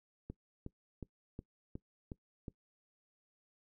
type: click train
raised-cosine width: 3 ms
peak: -30 dBFS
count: 7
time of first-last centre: 0.3-2.482 s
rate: 2.75 Hz
effects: noise-tail reverb RT60 0.1 s tail -21 dB re dry